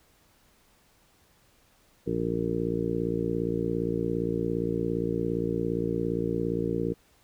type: harmonic tone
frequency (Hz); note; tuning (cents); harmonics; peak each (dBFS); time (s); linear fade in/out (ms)
57.4; A#1; -26; 1 / 2 / 3 / 4 / 5 / 6 / 7 / 8; -41 / -36 / -32 / -40 / -33 / -33 / -34 / -32; 2.06-6.94; 20
effects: pink hiss -63 dBFS RMS until 7.23 s